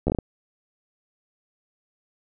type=slowing click train; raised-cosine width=2 ms; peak=-10 dBFS; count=6; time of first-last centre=0.07-0.187 s; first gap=12 ms; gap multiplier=1.34; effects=none